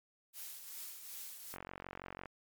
blue noise with tremolo, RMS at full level -45 dBFS, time 0.33-1.57 s, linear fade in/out 50 ms, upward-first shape triangle, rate 2.6 Hz, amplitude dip 55%
click train, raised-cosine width 0.5 ms, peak -29 dBFS, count 34, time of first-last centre 1.54-2.257 s, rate 46 Hz
effects MP3 96 kbps

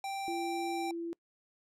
square tone, 784 Hz, G5, in tune, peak -36 dBFS, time 0.04-0.91 s, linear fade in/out 2 ms
sine tone with pitch glide, 339.7 to 337 Hz, F4 to E4, -48 to +38 cents, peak -35 dBFS, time 0.28-1.13 s, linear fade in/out 0 ms, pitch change -14 cents, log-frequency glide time 0.74-0.81 s
effects noise-tail reverb RT60 0.1 s tail -26 dB re dry + low-pass 11000 Hz 12 dB/octave

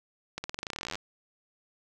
accelerating click train, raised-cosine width 0.2 ms, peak -17 dBFS, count 22, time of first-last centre 0.38-0.955 s, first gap 60 ms, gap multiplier 0.91, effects none

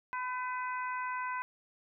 harmonic tone with a mistuned harmonic, 502 Hz, B4, 28 cents sharp, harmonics 2 / 3 / 4 / 5, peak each -35 / -40 / -44 / -47 dBFS, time 0.13-1.42 s, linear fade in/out 0 ms, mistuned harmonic 3, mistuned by +20 cents, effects none

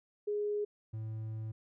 sine / triangle tone pair in turn, 415.3 / 110 Hz, G#4 / A2, 0 / 0 cents, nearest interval octave + major seventh, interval 2300 cents, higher first, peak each -31 / -35 dBFS, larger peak first, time 0.27-0.65 / 0.93-1.52 s, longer second, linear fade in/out 10 ms, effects none

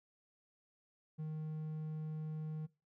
triangle tone, 155.56 Hz, D#3, in tune, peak -37 dBFS, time 1.18-2.67 s, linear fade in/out 20 ms, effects noise-tail reverb RT60 0.3 s tail -22 dB re dry

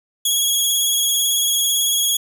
15% pulse tone with vibrato, 3322 Hz, G#7, in tune, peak -9 dBFS, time 0.25-2.17 s, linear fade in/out 5 ms, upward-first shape sine, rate 18 Hz, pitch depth 27 cents each way, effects none

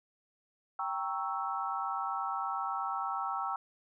sine chord, G diminished seventh, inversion none, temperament equal, 784 / 932.3 / 1108.7 / 1318.5 Hz, G5 / Bb5 / Db6 / Fb6, 0 / 0 / 0 / 0 cents, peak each -37 / -39 / -39 / -36 dBFS, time 0.79-3.56 s, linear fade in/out 2 ms, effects none

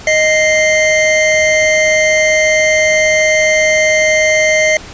square tone pair together, 622.3 / 2093 Hz, D#5 / C7, 0 / 0 cents, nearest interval octave + major sixth, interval 2100 cents, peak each -12 dBFS, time 0.07-4.77 s, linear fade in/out 2 ms, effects pink hiss -32 dBFS RMS until 4.93 s + resampled to 16000 Hz

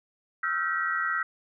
sine tone cluster, 1300 / 1379 / 1552 / 1921 Hz, E6 / F6 / G6 / B6, -24 / -22 / -18 / -48 cents, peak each -31 dBFS, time 0.43-1.23 s, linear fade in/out 5 ms, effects none

